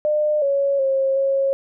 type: tone with pitch steps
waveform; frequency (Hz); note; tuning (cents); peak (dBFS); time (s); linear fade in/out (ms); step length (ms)
sine; 603 / 557 / 538 / 545; D5 / C#5 / C5 / C#5; +46 / +8 / +48 / -29; -16; 0.05-1.53; 0; 370
effects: none